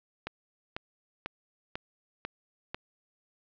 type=click train; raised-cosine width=0.3 ms; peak=-18 dBFS; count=6; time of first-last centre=0.27-2.745 s; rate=2.02 Hz; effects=low-pass 4000 Hz 12 dB/octave + 10-bit